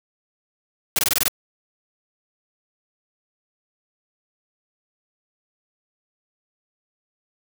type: noise bursts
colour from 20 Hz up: white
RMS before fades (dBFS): -19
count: 7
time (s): 0.96-1.282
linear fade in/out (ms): 2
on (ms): 28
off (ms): 21
effects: none